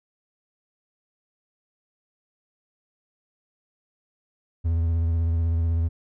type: tone with vibrato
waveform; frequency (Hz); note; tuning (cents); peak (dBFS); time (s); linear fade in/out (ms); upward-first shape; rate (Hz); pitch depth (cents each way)
triangle; 82.9; E2; +10; -18; 4.64-5.89; 20; triangle; 16; 41
effects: none